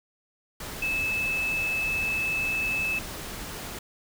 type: tone in noise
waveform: sine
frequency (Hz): 2611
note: E7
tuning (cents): -17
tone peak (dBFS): -25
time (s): 0.82-2.99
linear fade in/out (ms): 5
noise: pink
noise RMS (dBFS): -37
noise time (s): 0.6-3.79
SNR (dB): +9
effects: none